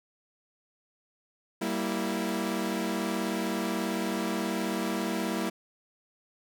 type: chord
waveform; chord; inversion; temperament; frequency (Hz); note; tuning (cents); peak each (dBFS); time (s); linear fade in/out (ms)
sawtooth; E diminished; first; equal with one note detuned; 194.53 / 233.1 / 329.6; G3 / Bb3 / E4; -13 / 0 / 0; -29; 1.61-5.5; 10
effects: none